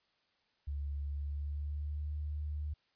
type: tone with pitch glide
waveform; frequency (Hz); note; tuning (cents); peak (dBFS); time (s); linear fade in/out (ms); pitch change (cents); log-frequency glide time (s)
sine; 71.4 to 74.65; D2 to D2; -48 to +29; -35; 0.67-2.74; 10; +77; 1.07-2.11
effects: white hiss -75 dBFS RMS until 2.95 s + resampled to 11025 Hz